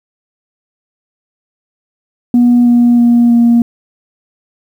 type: tone with pitch steps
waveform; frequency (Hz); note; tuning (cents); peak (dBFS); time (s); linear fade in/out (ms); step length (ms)
sine; 242.2 / 240 / 237.8 / 235.6; B3 / B3 / A#3 / A#3; -34 / -49 / +35 / +19; -3; 2.34-3.62; 2; 320
effects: tanh soft clip ceiling -2 dBFS + 7-bit